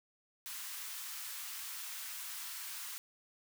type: high-pass noise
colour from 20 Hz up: white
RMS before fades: -44 dBFS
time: 0.46-2.98 s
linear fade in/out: 0 ms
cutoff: 1000 Hz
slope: 24 dB/octave
effects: none